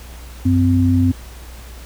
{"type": "tone pair together", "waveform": "sine", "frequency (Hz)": [94.2, 257.7], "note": ["F#2", "C4"], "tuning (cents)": [32, -26], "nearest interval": "octave + perfect fourth", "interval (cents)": 1742, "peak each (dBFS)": -14, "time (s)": [0.45, 1.12], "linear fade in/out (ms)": 10, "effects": ["added 60 Hz sine -34 dBFS peak until 1.85 s", "pink hiss -41 dBFS RMS until 1.85 s"]}